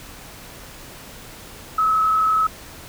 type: tone with frequency modulation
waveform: sine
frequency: 1289 Hz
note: E6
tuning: 39 cents flat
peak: -15 dBFS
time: 1.78-2.47 s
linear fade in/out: 5 ms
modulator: 31.9 Hz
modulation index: 0.6
effects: pink hiss -40 dBFS RMS until 2.88 s